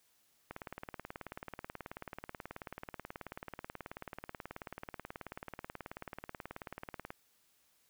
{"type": "click train", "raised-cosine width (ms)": 0.5, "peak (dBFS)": -27, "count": 123, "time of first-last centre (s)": [0.51, 7.105], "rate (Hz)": 18.5, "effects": ["white hiss -72 dBFS RMS until 7.89 s"]}